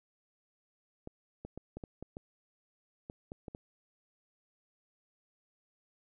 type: clicks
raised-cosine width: 2 ms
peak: -29 dBFS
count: 11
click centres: 1.074 / 1.45 / 1.576 / 1.77 / 1.838 / 2.026 / 2.169 / 3.099 / 3.319 / 3.482 / 3.549 s
effects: none